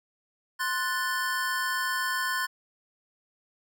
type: chord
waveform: square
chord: F# diminished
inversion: second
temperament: equal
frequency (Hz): 1046.5 / 1480 / 1760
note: C6 / F#6 / A6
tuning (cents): 0 / 0 / 0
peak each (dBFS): -32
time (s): 0.59-2.47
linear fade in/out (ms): 20
effects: none